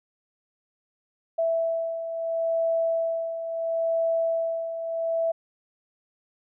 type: beating tone pair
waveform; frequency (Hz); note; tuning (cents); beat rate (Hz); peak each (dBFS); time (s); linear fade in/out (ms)
sine; 659.3 / 660.04; E5 / E5; 0 / +2; 0.74; -31 / -24; 1.38-5.32; 10
effects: none